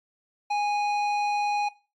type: tone with hard clipping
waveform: sine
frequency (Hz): 826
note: G#5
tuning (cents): -10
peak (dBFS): -25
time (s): 0.5-1.69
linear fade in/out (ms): 10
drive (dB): 11
effects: noise-tail reverb RT60 0.3 s tail -18 dB re dry + MP3 48 kbps